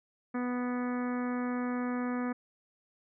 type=harmonic tone; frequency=246.9 Hz; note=B3; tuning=in tune; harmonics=1 / 2 / 3 / 4 / 5 / 6 / 7 / 8 / 9; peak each=-31 / -40 / -44 / -45 / -43 / -48 / -47 / -52 / -52 dBFS; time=0.34-2.33 s; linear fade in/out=10 ms; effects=none